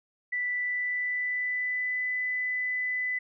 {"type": "tone with pitch glide", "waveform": "sine", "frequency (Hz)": [1975.5, 2001], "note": ["B6", "B6"], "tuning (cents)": [0, 22], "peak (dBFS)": -27, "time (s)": [0.32, 3.19], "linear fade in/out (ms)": 10, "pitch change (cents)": 22, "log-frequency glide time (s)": [0.5, 2.03], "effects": []}